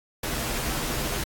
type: noise with comb filter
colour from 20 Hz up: pink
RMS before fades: -29 dBFS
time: 0.23-1.24 s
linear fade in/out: 5 ms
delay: 11 ms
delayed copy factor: -0.7
effects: AAC 64 kbps